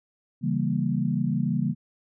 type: chord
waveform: sine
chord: C# diminished seventh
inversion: none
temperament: equal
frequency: 138.59 / 164.81 / 196 / 233.1 Hz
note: C#3 / E3 / G3 / Bb3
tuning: 0 / 0 / 0 / 0 cents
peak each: -28 dBFS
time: 0.41-1.75 s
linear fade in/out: 50 ms
effects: none